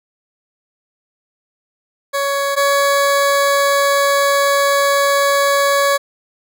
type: tone pair in turn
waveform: 20% pulse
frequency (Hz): 559 / 561.5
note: C#5 / C#5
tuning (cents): +14 / +22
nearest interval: unison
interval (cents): 8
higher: second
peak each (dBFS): -11 / -7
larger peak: second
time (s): 2.13-2.56 / 2.56-5.98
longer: second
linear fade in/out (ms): 20
effects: none